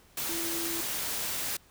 sine tone in noise, 334.5 Hz, E4, 25 cents sharp, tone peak -36 dBFS, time 0.29-0.81 s, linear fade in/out 5 ms, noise white, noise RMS -33 dBFS, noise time 0.17-1.57 s, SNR -6 dB, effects pink hiss -60 dBFS RMS until 1.7 s

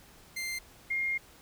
sawtooth / sine tone pair in turn, 2093 / 2127 Hz, C7 / C7, 0 / +28 cents, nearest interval unison, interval 28 cents, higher second, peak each -30 / -28 dBFS, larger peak second, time 0.36-0.59 / 0.9-1.18 s, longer second, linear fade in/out 10 ms, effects pink hiss -56 dBFS RMS until 1.41 s

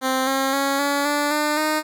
10% pulse tone with pitch steps, 261.6 / 268.8 / 276.2 / 283.8 / 291.6 / 299.6 / 307.9 Hz, C4 / C4 / C#4 / C#4 / D4 / D4 / D#4, 0 / +47 / -6 / +41 / -12 / +35 / -18 cents, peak -11 dBFS, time 0.01-1.83 s, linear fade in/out 50 ms, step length 260 ms, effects none

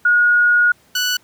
sine / 15% pulse tone pair in turn, 1444 / 1481.2 Hz, F#6 / F#6, -43 / +1 cents, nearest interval unison, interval 44 cents, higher second, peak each -10 dBFS, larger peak neither, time 0.05-0.72 / 0.95-1.17 s, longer first, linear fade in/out 5 ms, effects pink hiss -54 dBFS RMS until 1.23 s + high-pass 80 Hz 12 dB/octave

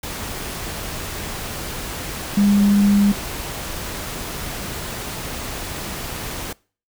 sine tone in noise, 202.5 Hz, G#3, 43 cents flat, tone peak -12 dBFS, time 2.37-3.12 s, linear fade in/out 5 ms, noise pink, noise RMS -29 dBFS, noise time 0.03-6.53 s, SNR +14 dB, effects noise-tail reverb RT60 0.4 s tail -24 dB re dry

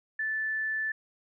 sine tone, 1753 Hz, A6, 7 cents flat, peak -28 dBFS, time 0.19-0.92 s, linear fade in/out 5 ms, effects none

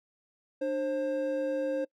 triangle tone pair together, 298.6 / 532 Hz, D4 / C5, +29 / +29 cents, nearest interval minor seventh, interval 1000 cents, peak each -32 / -27 dBFS, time 0.61-1.85 s, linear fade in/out 10 ms, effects noise-tail reverb RT60 0.1 s tail -24 dB re dry

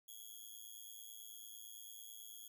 5% pulse tone with amplitude modulation, 3322 Hz, G#7, in tune, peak -39 dBFS, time 0.08-2.48 s, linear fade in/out 5 ms, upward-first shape sine, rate 109 Hz, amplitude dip 85%, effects none

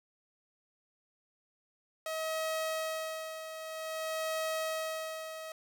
sawtooth tone with tremolo, 637 Hz, D#5, 41 cents sharp, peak -28 dBFS, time 2.06-5.52 s, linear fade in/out 2 ms, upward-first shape sine, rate 0.52 Hz, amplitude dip 65%, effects none

